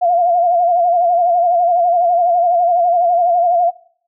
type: tone with vibrato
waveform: sine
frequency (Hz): 698.5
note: F5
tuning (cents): 0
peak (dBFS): -10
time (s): 0.01-3.71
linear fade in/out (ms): 20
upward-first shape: sine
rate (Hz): 12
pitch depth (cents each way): 66
effects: noise-tail reverb RT60 0.6 s tail -22 dB re dry